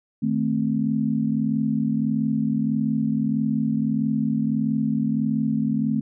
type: chord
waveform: sine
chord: A diminished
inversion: second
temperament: equal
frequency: 155.56 / 220 / 261.6 Hz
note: Eb3 / A3 / C4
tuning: 0 / 0 / 0 cents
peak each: -27 / -22 / -25 dBFS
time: 0.22-6.01 s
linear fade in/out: 10 ms
effects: none